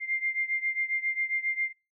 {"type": "beating tone pair", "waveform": "sine", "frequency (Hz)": [2100, 2107.4], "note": ["C7", "C7"], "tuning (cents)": [6, 12], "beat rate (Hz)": 7.4, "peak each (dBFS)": [-29, -32], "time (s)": [0, 1.73], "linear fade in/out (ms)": 50, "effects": ["noise-tail reverb RT60 0.3 s tail -24 dB re dry"]}